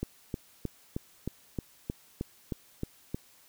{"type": "click train", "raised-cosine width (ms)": 3, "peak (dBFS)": -19, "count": 11, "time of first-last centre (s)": [0.03, 3.145], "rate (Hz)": 3.21, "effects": ["white hiss -60 dBFS RMS until 3.48 s"]}